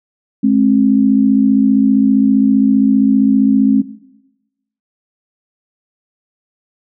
sine tone pair together, 212.2 / 267.4 Hz, G#3 / C4, +38 / +38 cents, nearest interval major third, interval 400 cents, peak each -11 dBFS, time 0.43-3.82 s, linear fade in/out 10 ms, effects noise-tail reverb RT60 1.0 s tail -17 dB re dry

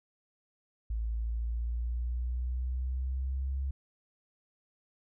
sine exponential sweep, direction up, 55 to 68 Hz, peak -30 dBFS, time 0.9-3.71 s, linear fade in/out 5 ms, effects none

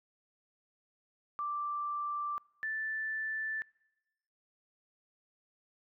sine tone pair in turn, 1174.7 / 1760.1 Hz, D6 / A6, 0 / 0 cents, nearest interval perfect fifth, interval 700 cents, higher second, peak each -33 / -33 dBFS, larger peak neither, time 1.39-2.38 / 2.63-3.62 s, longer neither, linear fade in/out 0 ms, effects noise-tail reverb RT60 1.0 s tail -25 dB re dry

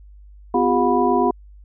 sine tone cluster, 253 / 354.1 / 402.6 / 720 / 984 Hz, B3 / F4 / G4 / F#5 / B5, +42 / +24 / +46 / -47 / -7 cents, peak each -21 dBFS, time 0.54-1.31 s, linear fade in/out 5 ms, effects added 50 Hz sine -41 dBFS peak until 1.64 s

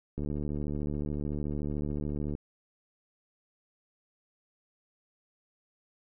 click train, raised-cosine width 3 ms, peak -22 dBFS, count 161, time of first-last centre 0.18-2.351 s, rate 73.7 Hz, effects none

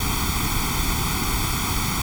pink noise with comb filter, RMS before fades -23 dBFS, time 0-2.02 s, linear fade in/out 5 ms, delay 0.88 ms, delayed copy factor +0.95, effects none

